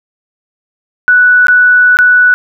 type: tone with dropouts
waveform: sine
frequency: 1480 Hz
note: F#6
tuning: in tune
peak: -3 dBFS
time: 1.08-2.34 s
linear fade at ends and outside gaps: 0 ms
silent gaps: 1.469-1.483 / 1.97-1.988 s
effects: none